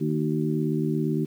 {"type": "harmonic tone with a mistuned harmonic", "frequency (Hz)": 77.78, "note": "D#2", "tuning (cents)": 0, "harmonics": [2, 3, 4, 5], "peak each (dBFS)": [-26, -28, -29, -30], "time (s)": [0, 1.26], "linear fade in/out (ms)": 20, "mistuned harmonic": 5, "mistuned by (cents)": -43, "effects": ["9-bit"]}